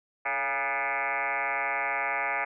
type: tone with frequency modulation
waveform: sine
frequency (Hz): 1480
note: F#6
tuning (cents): 0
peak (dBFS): -26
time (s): 0.25-2.45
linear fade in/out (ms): 10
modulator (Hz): 131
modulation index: 6.5
effects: none